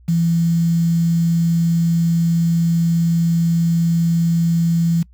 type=tone with quantisation; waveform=sine; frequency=167.6 Hz; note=E3; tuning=29 cents sharp; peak=-13 dBFS; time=0.08-5.03 s; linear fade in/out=10 ms; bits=6; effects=noise-tail reverb RT60 0.1 s tail -24 dB re dry + added 60 Hz sine -44 dBFS peak until 5.13 s